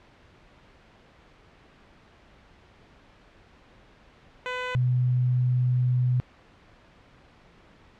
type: tone pair in turn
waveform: 10% pulse / sine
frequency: 502 / 125.1 Hz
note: B4 / B2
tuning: +28 / +23 cents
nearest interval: 2 octaves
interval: 2405 cents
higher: first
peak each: -20 dBFS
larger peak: neither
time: 4.46-4.75 / 4.75-6.2 s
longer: second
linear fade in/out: 0 ms
effects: pink hiss -55 dBFS RMS until 7.99 s + low-pass 3000 Hz 12 dB/octave